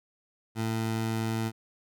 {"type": "tone", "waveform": "20% pulse", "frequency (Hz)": 112.1, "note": "A2", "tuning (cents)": 33, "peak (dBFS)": -23, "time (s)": [0.55, 1.52], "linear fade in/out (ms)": 50, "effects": []}